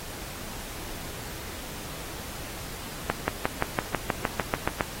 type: accelerating click train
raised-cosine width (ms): 0.5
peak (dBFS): -8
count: 12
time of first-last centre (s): 3.1-4.808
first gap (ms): 180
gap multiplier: 0.97
effects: pink hiss -39 dBFS RMS until 5 s + AAC 48 kbps